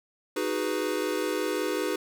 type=chord; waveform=square; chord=G# minor seventh; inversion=second; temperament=equal; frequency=311.1 / 370 / 415.3 / 493.9 Hz; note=D#4 / F#4 / G#4 / B4; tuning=0 / 0 / 0 / 0 cents; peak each=-33 dBFS; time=0.36-1.96 s; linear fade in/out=5 ms; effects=none